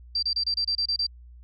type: tone bursts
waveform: sine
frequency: 4699 Hz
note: D8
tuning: in tune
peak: -22 dBFS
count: 9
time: 0.15-1.067 s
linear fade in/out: 5 ms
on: 77 ms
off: 28 ms
effects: added 60 Hz sine -44 dBFS peak until 1.43 s + MP3 48 kbps

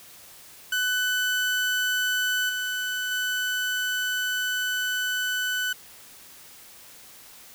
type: tone with level steps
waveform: 30% pulse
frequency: 1500 Hz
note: F#6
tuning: 23 cents sharp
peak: -20 / -24 / -22 dBFS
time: 0.72-5.73 s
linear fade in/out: 5 ms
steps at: 2.49 / 3.11 s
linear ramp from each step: 5 ms
effects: white hiss -48 dBFS RMS until 7.54 s

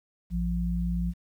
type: tone pair together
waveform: sine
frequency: 58.27 / 174.61 Hz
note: A#1 / F3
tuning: 0 / 0 cents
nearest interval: octave + perfect fifth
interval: 1900 cents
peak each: -28 dBFS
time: 0.3-1.14 s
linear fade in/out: 50 ms
effects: 10-bit

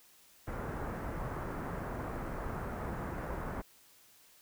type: low-pass noise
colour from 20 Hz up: pink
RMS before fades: -39 dBFS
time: 0.47-3.62 s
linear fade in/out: 10 ms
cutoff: 1600 Hz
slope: 24 dB/octave
effects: white hiss -62 dBFS RMS until 4.41 s

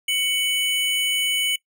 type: tone pair together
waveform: square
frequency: 2237 / 2984 Hz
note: C#7 / F#7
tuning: +15 / +14 cents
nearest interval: perfect fourth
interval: 499 cents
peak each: -26 / -22 dBFS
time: 0.08-1.56 s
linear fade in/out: 5 ms
effects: noise-tail reverb RT60 0.1 s tail -21 dB re dry

